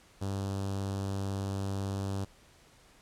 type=tone with notch filter; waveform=sawtooth; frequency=98 Hz; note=G2; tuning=in tune; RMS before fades=-34 dBFS; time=0.21-2.25 s; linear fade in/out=10 ms; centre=2100 Hz; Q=0.9; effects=pink hiss -60 dBFS RMS until 3.01 s + low-pass 10000 Hz 12 dB/octave